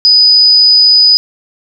sine tone, 4978 Hz, D#8, in tune, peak -3 dBFS, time 0.05-1.17 s, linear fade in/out 0 ms, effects none

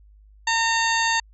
harmonic tone, 913 Hz, A#5, 36 cents flat, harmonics 1 / 2 / 3 / 4 / 5 / 7 / 8, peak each -23 / -23 / -29 / -30 / -29 / -31 / -33 dBFS, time 0.47-1.2 s, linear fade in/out 5 ms, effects added 51 Hz sine -48 dBFS peak until 1.33 s

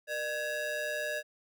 square ring-modulated tone, 537 Hz, C5, 45 cents sharp, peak -30 dBFS, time 0.07-1.23 s, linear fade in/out 50 ms, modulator 1140 Hz, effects none

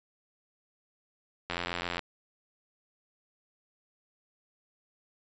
click train, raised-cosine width 0.3 ms, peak -16 dBFS, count 44, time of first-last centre 1.5-1.993 s, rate 87.3 Hz, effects resampled to 16000 Hz

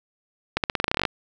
accelerating click train, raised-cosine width 0.3 ms, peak -5 dBFS, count 14, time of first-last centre 0.57-1.052 s, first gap 68 ms, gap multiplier 0.89, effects none

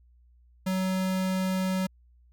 square tone, 187.4 Hz, F#3, 22 cents sharp, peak -26 dBFS, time 0.66-1.87 s, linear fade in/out 10 ms, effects added 60 Hz sine -56 dBFS peak until 2.32 s

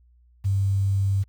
sine tone with quantisation, 98 Hz, G2, in tune, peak -19 dBFS, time 0.44-1.24 s, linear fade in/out 20 ms, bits 8, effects added 60 Hz sine -54 dBFS peak until 1.28 s

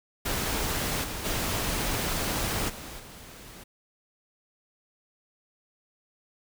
pink noise with level steps, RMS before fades -29 / -35 / -29 / -41 / -46 dBFS, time 0.25-3.64 s, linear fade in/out 10 ms, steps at 1.03 / 1.24 / 2.68 / 2.98 s, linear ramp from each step 20 ms, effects none

